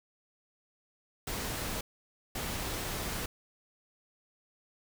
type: noise bursts at uneven times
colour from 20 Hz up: pink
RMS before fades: -36 dBFS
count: 2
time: 1.27-1.81 / 2.35-3.26 s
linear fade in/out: 5 ms
effects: none